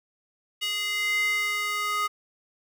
square tone with high-pass filter sweep, 415.3 Hz, G#4, in tune, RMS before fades -27 dBFS, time 0.61-2.08 s, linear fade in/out 20 ms, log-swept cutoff 2700 to 1400 Hz, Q 5.4, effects none

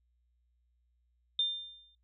sine tone with exponential decay, 3600 Hz, A7, 39 cents sharp, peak -25 dBFS, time 1.39-1.95 s, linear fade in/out 2 ms, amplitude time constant 120 ms, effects noise-tail reverb RT60 0.1 s tail -17 dB re dry + added 60 Hz sine -70 dBFS peak until 2.03 s

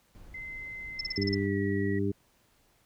brown noise, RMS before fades -49 dBFS, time 0.15-1.46 s, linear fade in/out 0 ms
sine tone with pitch glide, 2063 to 1924.8 Hz, C7 to B6, -25 to -45 cents, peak -38 dBFS, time 0.34-1.99 s, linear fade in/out 5 ms, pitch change -120 cents, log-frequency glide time 1.04-1.56 s
sine tone bursts, 5274 Hz, E8, in tune, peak -29 dBFS, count 7, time 0.99-1.347 s, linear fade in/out 5 ms, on 21 ms, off 35 ms
harmonic tone, 99.5 Hz, G2, 26 cents sharp, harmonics 1 / 2 / 3 / 4, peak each -32 / -32 / -32 / -32 dBFS, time 1.17-2.12 s, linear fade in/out 10 ms
effects pink hiss -67 dBFS RMS until 2.85 s

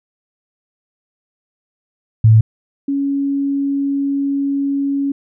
sine tone pair in turn, 110.6 / 278.7 Hz, A2 / C#4, +9 / +9 cents, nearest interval octave + major third, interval 1600 cents, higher second, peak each -5 / -15 dBFS, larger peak first, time 2.24-2.41 / 2.88-5.12 s, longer second, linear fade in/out 5 ms, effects none

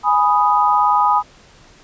sine chord, G# minor, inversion none, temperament equal, 830.6 / 987.8 / 1244.5 Hz, G#5 / B5 / D#6, 0 / 0 / 0 cents, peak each -16 dBFS, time 0.03-1.23 s, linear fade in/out 50 ms, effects pink hiss -47 dBFS RMS until 1.83 s + resampled to 16000 Hz

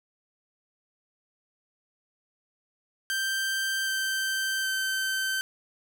sawtooth tone with pitch steps, 1568 / 1557.2 / 1546.4 Hz, G6 / G6 / G6, 0 / -12 / -24 cents, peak -23 dBFS, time 3.1-5.41 s, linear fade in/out 0 ms, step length 770 ms, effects none

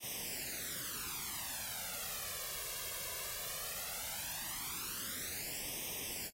white noise with flanger, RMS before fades -42 dBFS, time 0-6.31 s, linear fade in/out 50 ms, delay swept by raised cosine 0.34 to 1.84 ms, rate 0.17 Hz, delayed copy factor +0.85, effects AAC 48 kbps

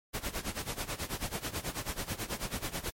pink noise with tremolo, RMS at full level -34 dBFS, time 0.13-2.91 s, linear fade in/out 20 ms, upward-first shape sine, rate 9.2 Hz, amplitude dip 85%, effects MP3 64 kbps

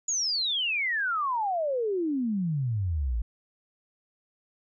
sine exponential sweep, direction down, 6950 to 52.6 Hz, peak -25 dBFS, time 0.08-3.22 s, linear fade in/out 5 ms, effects none

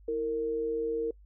sine tone pair together, 325.3 / 460.1 Hz, E4 / A#4, -23 / -23 cents, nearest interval tritone, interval 600 cents, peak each -37 / -28 dBFS, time 0.08-1.11 s, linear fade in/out 5 ms, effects noise-tail reverb RT60 0.1 s tail -24 dB re dry + added 50 Hz sine -52 dBFS peak until 1.25 s

